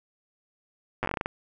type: slowing click train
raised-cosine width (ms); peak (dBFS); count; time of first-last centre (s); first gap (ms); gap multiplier
0.5; -13; 11; 1.03-1.259; 8; 1.22
effects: none